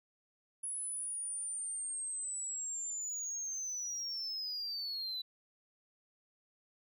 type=linear sweep; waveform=sine; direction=down; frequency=10340 to 3951 Hz; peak=-35 dBFS; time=0.63-5.22 s; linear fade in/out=10 ms; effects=tanh soft clip ceiling -35 dBFS